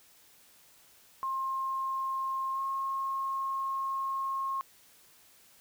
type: tone with pitch glide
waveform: sine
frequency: 1065 to 1078 Hz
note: C6 to C#6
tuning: +30 to -49 cents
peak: -30 dBFS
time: 1.23-4.61 s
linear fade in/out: 0 ms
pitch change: +21 cents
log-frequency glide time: 2.53-2.6 s
effects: white hiss -60 dBFS RMS until 5.6 s